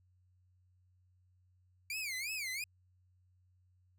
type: tone with vibrato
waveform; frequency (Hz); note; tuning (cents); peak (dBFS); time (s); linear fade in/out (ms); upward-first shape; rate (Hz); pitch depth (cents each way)
sawtooth; 2293; D7; -42; -34; 1.9-2.64; 2; sine; 2.9; 220
effects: added 91 Hz sine -67 dBFS peak until 3.98 s